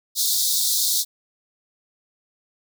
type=high-pass noise; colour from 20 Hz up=pink; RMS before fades=-21 dBFS; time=0.15-1.05 s; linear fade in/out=50 ms; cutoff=3600 Hz; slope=96 dB/octave; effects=none